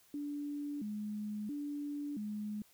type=tone with vibrato; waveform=sine; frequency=246.9 Hz; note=B3; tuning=in tune; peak=-37 dBFS; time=0.14-2.62 s; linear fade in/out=2 ms; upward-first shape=square; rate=0.74 Hz; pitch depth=280 cents each way; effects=white hiss -66 dBFS RMS until 2.73 s